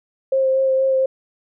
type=tone with vibrato; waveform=sine; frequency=530 Hz; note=C5; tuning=22 cents sharp; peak=-14 dBFS; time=0.32-1.06 s; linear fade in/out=5 ms; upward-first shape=sine; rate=4.2 Hz; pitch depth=14 cents each way; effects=none